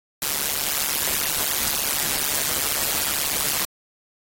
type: noise with amplitude modulation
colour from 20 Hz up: white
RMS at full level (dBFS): -20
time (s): 0.22-3.65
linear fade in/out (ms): 2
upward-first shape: sine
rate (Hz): 144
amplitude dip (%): 90
effects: AAC 48 kbps